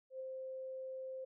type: tone with ADSR envelope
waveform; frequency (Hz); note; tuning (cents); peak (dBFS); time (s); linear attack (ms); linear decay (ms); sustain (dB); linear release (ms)
sine; 523.3; C5; 0; -40; 0.1-1.25; 100; 9; -2; 10
effects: none